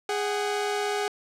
sawtooth tone pair together, 413.2 / 750 Hz, G#4 / F#5, -9 / +23 cents, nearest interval minor seventh, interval 1032 cents, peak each -23 / -27 dBFS, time 0.09-1.08 s, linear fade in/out 2 ms, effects low-pass 9000 Hz 12 dB/octave

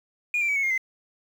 sine tone with pitch steps, 2436 / 2356 / 2278 / 2203 / 2130 / 2060 Hz, D#7 / D7 / C#7 / C#7 / C7 / C7, -37 / +5 / +47 / -11 / +30 / -28 cents, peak -20 dBFS, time 0.34-0.778 s, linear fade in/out 2 ms, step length 73 ms, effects tanh soft clip ceiling -19 dBFS + 8-bit

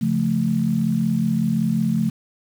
sine chord, Db augmented, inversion none, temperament equal, 138.59 / 174.61 / 220 Hz, Db3 / F3 / A3, 0 / 0 / 0 cents, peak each -25 / -22 / -20 dBFS, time 0.01-2.1 s, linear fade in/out 10 ms, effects 7-bit

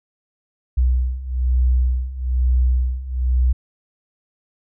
sine beating tone pair, 62 / 63.1 Hz, B1 / B1, +7 / +38 cents, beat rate 1.1 Hz, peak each -20 / -17 dBFS, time 0.77-3.53 s, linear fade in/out 10 ms, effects none

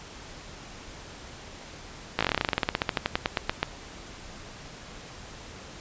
slowing click train, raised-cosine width 0.3 ms, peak -7 dBFS, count 26, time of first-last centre 2.19-3.63 s, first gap 17 ms, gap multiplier 1.09, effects pink hiss -44 dBFS RMS until 5.8 s + resampled to 16000 Hz

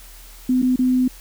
sine tone with dropouts, 254.1 Hz, B3, 49 cents sharp, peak -14 dBFS, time 0.49-1.08 s, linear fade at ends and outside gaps 5 ms, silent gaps 0.619-0.626 / 0.76-0.79 s, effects added 40 Hz sine -41 dBFS peak until 1.2 s + white hiss -45 dBFS RMS until 1.2 s

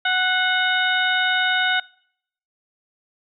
harmonic tone with a mistuned harmonic, 740 Hz, F#5, in tune, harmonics 1 / 2 / 3 / 4 / 5, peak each -25 / -20 / -27 / -27 / -26 dBFS, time 0.05-1.8 s, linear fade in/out 5 ms, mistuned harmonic 3, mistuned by -40 cents, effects noise-tail reverb RT60 0.7 s tail -25 dB re dry

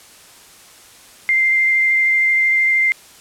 sine tone with vibrato, 2093 Hz, C7, in tune, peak -12 dBFS, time 1.29-2.92 s, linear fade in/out 0 ms, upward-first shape triangle, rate 13 Hz, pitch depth 12 cents each way, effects white hiss -44 dBFS RMS until 3.2 s + low-pass 11000 Hz 12 dB/octave

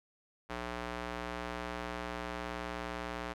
square tone with band-pass filter, 59.9 Hz, A#1, 48 cents sharp, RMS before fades -40 dBFS, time 0.49-3.34 s, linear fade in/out 20 ms, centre 1300 Hz, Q 0.61, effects none

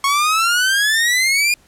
sawtooth exponential sweep, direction up, 1094 to 2446 Hz, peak -10 dBFS, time 0.04-1.54 s, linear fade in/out 2 ms, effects pink hiss -53 dBFS RMS until 1.67 s + low-pass 12000 Hz 12 dB/octave

